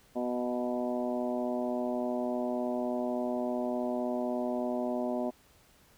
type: harmonic tone with a mistuned harmonic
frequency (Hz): 123.47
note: B2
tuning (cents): 0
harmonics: 2 / 3 / 4 / 5 / 6 / 7 / 8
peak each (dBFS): -33 / -37 / -43 / -34 / -41 / -45 / -47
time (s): 0.15-5.31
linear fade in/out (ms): 20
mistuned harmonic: 6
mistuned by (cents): -29
effects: pink hiss -62 dBFS RMS until 5.97 s